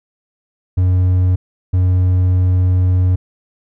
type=tone pair in turn; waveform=triangle; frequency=91.4 / 91.4 Hz; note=F#2 / F#2; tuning=-21 / -21 cents; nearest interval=unison; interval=0 cents; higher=neither; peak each=-8 dBFS; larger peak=neither; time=0.77-1.36 / 1.73-3.16 s; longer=second; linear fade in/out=10 ms; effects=none